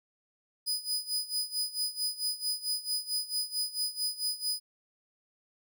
sawtooth tone with tremolo, 4978 Hz, D#8, in tune, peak -25 dBFS, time 0.66-4.6 s, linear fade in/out 20 ms, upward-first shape sine, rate 4.5 Hz, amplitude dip 85%, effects none

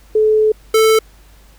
sine / square tone pair in turn, 431.7 / 440.5 Hz, A4 / A4, -33 / +2 cents, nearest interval unison, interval 35 cents, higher second, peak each -9 dBFS, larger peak neither, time 0.15-0.52 / 0.74-0.99 s, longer first, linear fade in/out 5 ms, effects added 50 Hz sine -43 dBFS peak until 1.58 s + pink hiss -50 dBFS RMS until 1.58 s

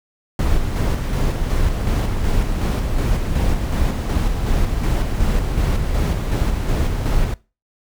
brown noise with tremolo, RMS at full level -17 dBFS, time 0.39-7.34 s, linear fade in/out 2 ms, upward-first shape square, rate 2.7 Hz, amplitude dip 35%, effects noise-tail reverb RT60 0.3 s tail -21 dB re dry

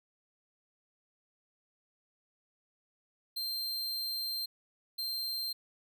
45% pulse tone bursts at uneven times, 4160 Hz, C8, 11 cents flat, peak -33 dBFS, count 2, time 3.36-4.46 / 4.98-5.53 s, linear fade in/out 10 ms, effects none

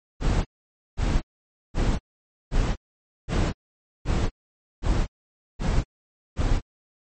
brown noise bursts, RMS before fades -21 dBFS, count 9, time 0.2-6.61 s, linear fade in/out 50 ms, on 250 ms, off 520 ms, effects MP3 32 kbps

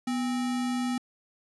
sine tone with sample-and-hold, 247 Hz, B3, in tune, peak -26 dBFS, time 0.07-0.98 s, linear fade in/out 5 ms, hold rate 1050 Hz, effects resampled to 24000 Hz

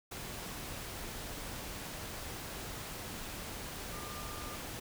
sine tone in noise, 1200 Hz, D6, 37 cents sharp, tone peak -48 dBFS, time 3.92-4.56 s, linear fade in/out 10 ms, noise pink, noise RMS -43 dBFS, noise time 0.11-4.8 s, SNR -8 dB, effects none

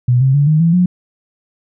sine tone with pitch steps, 123.47 / 133.1 / 143.48 / 154.67 / 166.73 / 179.73 Hz, B2 / C3 / D3 / D#3 / E3 / F3, 0 / +30 / -40 / -10 / +20 / +50 cents, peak -8 dBFS, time 0.08-0.86 s, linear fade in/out 5 ms, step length 130 ms, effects none

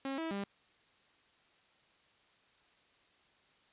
sawtooth tone with pitch steps, 271 / 324.9 / 199.5 Hz, C#4 / E4 / G3, -39 / -25 / +31 cents, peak -32 dBFS, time 0.05-0.44 s, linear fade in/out 2 ms, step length 130 ms, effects white hiss -68 dBFS RMS until 3.72 s + resampled to 8000 Hz

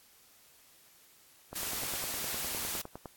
click train, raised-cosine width 1 ms, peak -27 dBFS, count 16, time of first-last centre 1.53-3.057 s, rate 9.82 Hz
white noise, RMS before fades -36 dBFS, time 1.55-2.82 s, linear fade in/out 10 ms
effects white hiss -61 dBFS RMS until 3.16 s + AAC 64 kbps

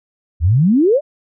sine exponential sweep, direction up, 72.6 to 622.3 Hz, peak -9 dBFS, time 0.4-1.01 s, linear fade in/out 50 ms, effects none

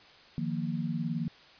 sine chord, Eb suspended second, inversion none, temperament equal, 155.56 / 174.61 / 233.1 Hz, Eb3 / F3 / Bb3, 0 / 0 / 0 cents, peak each -34 dBFS, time 0.38-1.28 s, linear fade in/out 0 ms, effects white hiss -55 dBFS RMS until 1.59 s + resampled to 11025 Hz

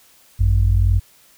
sine tone pair together, 52.41 / 94.2 Hz, G#1 / F#2, +16 / +32 cents, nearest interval minor seventh, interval 1016 cents, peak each -14 dBFS, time 0.39-1 s, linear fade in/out 20 ms, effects tanh soft clip ceiling -6 dBFS + white hiss -52 dBFS RMS until 1.37 s

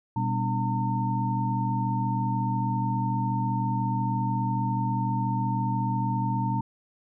sine tone cluster, 122.6 / 197 / 247.3 / 293.5 / 910 Hz, B2 / G3 / B3 / D4 / A#5, -12 / +9 / +3 / -1 / -42 cents, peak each -27 / -31 / -35 / -36 / -29 dBFS, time 0.16-6.61 s, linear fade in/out 5 ms, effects none

